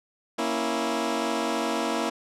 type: chord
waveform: 15% pulse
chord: A# diminished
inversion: none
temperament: equal with one note detuned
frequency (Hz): 234.4 / 277.2 / 329.6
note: A#3 / C#4 / E4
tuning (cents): +10 / 0 / 0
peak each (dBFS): -23 / -25 / -22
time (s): 0.38-2.1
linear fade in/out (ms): 10
effects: low-pass 9000 Hz 12 dB/octave